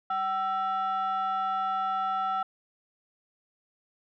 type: tone pair together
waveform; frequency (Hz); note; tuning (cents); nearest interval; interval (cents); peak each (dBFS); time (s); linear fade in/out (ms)
sine; 764 / 1330; G5 / E6; -45 / +15; minor seventh; 960; -27; 0.1-2.43; 5
effects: tanh soft clip ceiling -23 dBFS